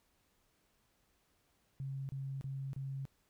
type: tone bursts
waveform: sine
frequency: 135.8 Hz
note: C#3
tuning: 35 cents flat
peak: -38 dBFS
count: 4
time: 1.8-3.053 s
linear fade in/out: 0 ms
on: 290 ms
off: 31 ms
effects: pink hiss -75 dBFS RMS until 3.29 s